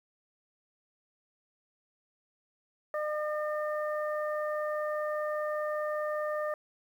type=harmonic tone; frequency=605 Hz; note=D#5; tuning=49 cents flat; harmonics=1 / 2 / 3; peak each=-31 / -37 / -41 dBFS; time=2.94-6.54 s; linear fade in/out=2 ms; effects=10-bit

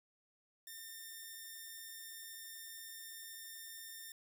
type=tone; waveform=5% pulse; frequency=1809 Hz; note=A6; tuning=48 cents sharp; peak=-37 dBFS; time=0.67-4.12 s; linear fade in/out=2 ms; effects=none

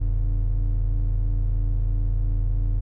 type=tone pair together; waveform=triangle; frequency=41.27 / 97.3 Hz; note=E1 / G2; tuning=+3 / -12 cents; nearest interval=octave + minor third; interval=1485 cents; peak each=-18 / -25 dBFS; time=0-2.81 s; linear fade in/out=20 ms; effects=none

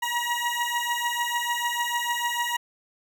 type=beating tone pair; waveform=20% pulse; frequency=952 / 958.7 Hz; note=A#5 / A#5; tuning=+36 / +48 cents; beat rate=6.7 Hz; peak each=-23 dBFS; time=0.02-2.57 s; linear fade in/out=10 ms; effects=none

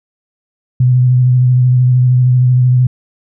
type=tone with vibrato; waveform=sine; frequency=125.9 Hz; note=B2; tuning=34 cents sharp; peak=-6 dBFS; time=0.8-2.87 s; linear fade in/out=5 ms; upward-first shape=sine; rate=13 Hz; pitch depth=24 cents each way; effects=none

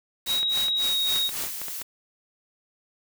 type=noise with tremolo; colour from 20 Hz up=white; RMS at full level=-31 dBFS; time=0.26-1.58 s; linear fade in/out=5 ms; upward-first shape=sine; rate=3.7 Hz; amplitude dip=100%
type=tone with pitch glide; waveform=sine; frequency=3816 to 3772 Hz; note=A#7 to A#7; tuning=+40 to +20 cents; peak=-22 dBFS; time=0.26-1.31 s; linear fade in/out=50 ms; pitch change=-20 cents; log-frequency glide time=0.75-0.99 s
type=clicks; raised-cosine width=0.3 ms; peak=-20 dBFS; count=9; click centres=0.43 / 0.575 / 0.683 / 1.16 / 1.292 / 1.438 / 1.616 / 1.683 / 1.816 s
type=noise; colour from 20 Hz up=blue; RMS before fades=-34 dBFS; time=0.9-1.83 s; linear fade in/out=10 ms
effects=none

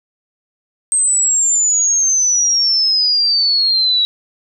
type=exponential sweep; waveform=sine; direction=down; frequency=8372 to 3876 Hz; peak=-11 dBFS; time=0.92-4.05 s; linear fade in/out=0 ms; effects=none

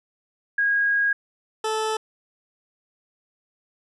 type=tone pair in turn; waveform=sine / 20% pulse; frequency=1639 / 437 Hz; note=G#6 / A4; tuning=-23 / -12 cents; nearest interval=octave + major seventh; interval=2289 cents; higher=first; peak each=-18 dBFS; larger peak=neither; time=0.58-1.13 / 1.64-1.97 s; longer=first; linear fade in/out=5 ms; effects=resampled to 24000 Hz

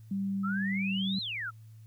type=tone with pitch glide; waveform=sine; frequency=196 to 192.97 Hz; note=G3 to G3; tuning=0 to -27 cents; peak=-29 dBFS; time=0.11-1.19 s; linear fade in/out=5 ms; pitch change=-27 cents; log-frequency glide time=0.55-1 s
type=exponential two-way sweep; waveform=sine; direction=up then down; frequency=1275 to 4197 to 1275 Hz; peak=-33 dBFS; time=0.43-1.51 s; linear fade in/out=20 ms; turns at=1.2 s
effects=added 110 Hz sine -48 dBFS peak until 1.86 s + white hiss -70 dBFS RMS until 1.86 s

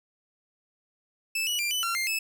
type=tone with pitch steps; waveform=sawtooth; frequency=2631 / 2933 / 2378 / 2995 / 1367 / 2107 / 2609 Hz; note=E7 / F#7 / D7 / F#7 / F6 / C7 / E7; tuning=-4 / -16 / +21 / +20 / -37 / +12 / -18 cents; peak=-23 dBFS; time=1.35-2.19 s; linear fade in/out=5 ms; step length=120 ms; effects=none

